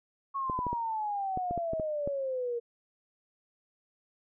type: exponential sweep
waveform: sine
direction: down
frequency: 1108 to 466.2 Hz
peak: -30 dBFS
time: 0.34-2.6 s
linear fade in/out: 20 ms
type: clicks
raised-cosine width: 2 ms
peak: -22 dBFS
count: 10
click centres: 0.498 / 0.59 / 0.667 / 0.73 / 1.374 / 1.51 / 1.577 / 1.734 / 1.798 / 2.075 s
effects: none